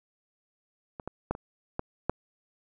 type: clicks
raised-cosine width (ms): 1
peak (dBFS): -24 / -21 / -14 / -25 / -16 / -11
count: 6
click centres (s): 0.998 / 1.076 / 1.31 / 1.351 / 1.794 / 2.096
effects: none